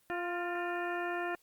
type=harmonic tone with a mistuned harmonic; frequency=349.2 Hz; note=F4; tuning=in tune; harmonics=1 / 2 / 3 / 4 / 5 / 7 / 8; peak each=-37 / -38 / -44 / -41 / -41 / -47 / -54 dBFS; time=0.1-1.35 s; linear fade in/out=0 ms; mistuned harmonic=5; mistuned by=+36 cents; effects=white hiss -69 dBFS RMS until 1.42 s + Opus 24 kbps